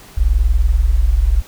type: tone pair together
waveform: sine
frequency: 40.9 / 61.5 Hz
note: E1 / B1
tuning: -13 / -7 cents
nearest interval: perfect fifth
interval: 706 cents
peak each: -13 dBFS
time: 0.17-1.42 s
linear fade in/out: 10 ms
effects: pink hiss -41 dBFS RMS until 1.47 s